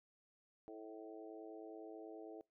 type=harmonic tone with a mistuned harmonic; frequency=109.4 Hz; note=A2; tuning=9 cents flat; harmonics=3 / 4 / 5 / 6 / 7; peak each=-53 / -53 / -60 / -57 / -60 dBFS; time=0.68-2.41 s; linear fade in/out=0 ms; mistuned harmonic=6; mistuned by=-17 cents; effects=noise-tail reverb RT60 0.2 s tail -24 dB re dry